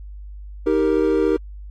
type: chord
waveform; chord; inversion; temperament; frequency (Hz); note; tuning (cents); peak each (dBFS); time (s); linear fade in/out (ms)
triangle; Eb major; none; equal with one note detuned; 314.6 / 392 / 466.2; Eb4 / G4 / Bb4; +19 / 0 / 0; -18; 0.66-1.37; 10
effects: added 50 Hz sine -33 dBFS peak until 1.7 s + AAC 32 kbps